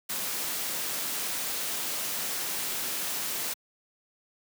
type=noise; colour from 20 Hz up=white; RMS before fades=-32 dBFS; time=0.09-3.54 s; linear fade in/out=10 ms; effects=high-pass 150 Hz 12 dB/octave